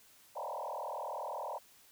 sine tone with frequency modulation, 767 Hz, G5, 38 cents flat, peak -37 dBFS, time 0.35-1.59 s, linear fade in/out 20 ms, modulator 40 Hz, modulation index 5.7, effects white hiss -62 dBFS RMS until 1.91 s

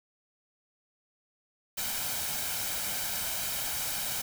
white noise with comb filter, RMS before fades -33 dBFS, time 1.77-4.22 s, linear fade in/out 10 ms, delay 1.3 ms, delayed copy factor +0.5, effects none

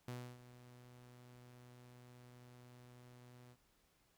sawtooth tone with ADSR envelope, 123.3 Hz, B2, 2 cents flat, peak -39 dBFS, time 0.08-3.57 s, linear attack 3 ms, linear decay 290 ms, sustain -15 dB, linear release 63 ms, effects pink hiss -75 dBFS RMS until 4.17 s

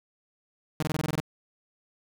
sawtooth tone bursts, 154.6 Hz, D#3, 11 cents flat, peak -22 dBFS, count 9, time 0.8-1.202 s, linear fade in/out 0 ms, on 26 ms, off 21 ms, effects none

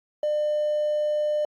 triangle tone with hard clipping, 600 Hz, D5, 37 cents sharp, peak -22 dBFS, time 0.23-1.45 s, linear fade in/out 2 ms, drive 4 dB, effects AAC 64 kbps

